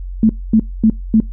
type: tone bursts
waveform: sine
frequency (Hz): 220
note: A3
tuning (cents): 0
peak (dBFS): -6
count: 4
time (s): 0.23-1.202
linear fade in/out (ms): 2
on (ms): 63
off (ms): 240
effects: noise-tail reverb RT60 0.2 s tail -24 dB re dry + added 45 Hz sine -23 dBFS peak until 1.32 s